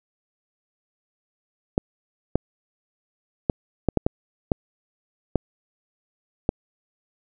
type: clicks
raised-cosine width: 2 ms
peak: -5 dBFS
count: 9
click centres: 1.779 / 2.356 / 3.498 / 3.887 / 3.973 / 4.065 / 4.518 / 5.357 / 6.491 s
effects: none